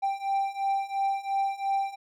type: beating tone pair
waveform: triangle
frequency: 784 / 786.9 Hz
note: G5 / G5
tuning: 0 / +6 cents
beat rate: 2.9 Hz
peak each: -28 / -26 dBFS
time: 0.02-1.96 s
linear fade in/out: 20 ms
effects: none